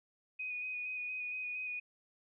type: tone with vibrato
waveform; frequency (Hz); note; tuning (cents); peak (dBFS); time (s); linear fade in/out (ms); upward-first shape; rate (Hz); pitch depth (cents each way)
sine; 2488; D#7; -1; -37; 0.39-1.8; 10; square; 4.3; 16
effects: none